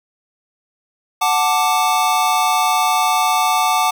square chord, D major, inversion first, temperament equal, 740 / 880 / 1174.7 Hz, F#5 / A5 / D6, 0 / 0 / 0 cents, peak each -19 dBFS, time 1.21-3.91 s, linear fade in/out 10 ms, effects none

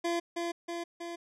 25% pulse tone with echo, 341.5 Hz, F4, 39 cents flat, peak -25 dBFS, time 0.04-0.2 s, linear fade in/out 10 ms, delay 320 ms, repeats 3, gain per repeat -3 dB, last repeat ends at 1.16 s, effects low-pass 8000 Hz 12 dB/octave

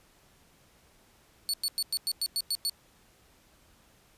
sawtooth tone bursts, 4435 Hz, C#8, in tune, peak -24 dBFS, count 9, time 1.49-2.696 s, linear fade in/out 0 ms, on 46 ms, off 99 ms, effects pink hiss -62 dBFS RMS until 4.17 s + resampled to 32000 Hz

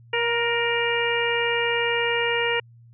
harmonic tone with a mistuned harmonic, 471 Hz, A#4, 18 cents sharp, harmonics 1 / 2 / 3 / 4 / 5 / 6, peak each -25 / -29 / -32 / -27 / -28 / -28 dBFS, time 0.13-2.6 s, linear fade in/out 5 ms, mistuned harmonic 4, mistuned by -23 cents, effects added 117 Hz sine -47 dBFS peak until 2.93 s

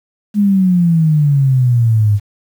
sine exponential sweep, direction down, 210 to 100.7 Hz, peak -8 dBFS, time 0.34-2.2 s, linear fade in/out 50 ms, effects 7-bit

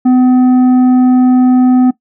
sine tone with tanh clipping, 252.9 Hz, B3, 41 cents sharp, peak -6 dBFS, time 0.05-1.91 s, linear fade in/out 10 ms, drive 7 dB, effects noise-tail reverb RT60 0.1 s tail -18 dB re dry

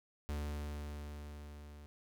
45% pulse tone with level ramp, 73.7 Hz, D2, 7 cents sharp, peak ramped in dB -36 to -51 dBFS, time 0.29-1.86 s, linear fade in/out 0 ms, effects none

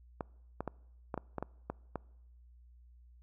clicks, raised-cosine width 1 ms, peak -22 dBFS, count 9, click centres 0.208 / 0.606 / 0.677 / 1.142 / 1.177 / 1.383 / 1.426 / 1.7 / 1.957 s, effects noise-tail reverb RT60 0.9 s tail -25 dB re dry + added 60 Hz sine -56 dBFS peak until 3.22 s

